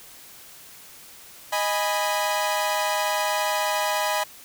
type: chord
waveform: sawtooth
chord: G# minor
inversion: second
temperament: equal with one note detuned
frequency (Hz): 622.3 / 824.9 / 987.8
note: D#5 / G#5 / B5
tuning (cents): 0 / -12 / 0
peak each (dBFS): -23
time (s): 1.52-4.24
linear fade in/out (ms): 10
effects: white hiss -46 dBFS RMS until 4.44 s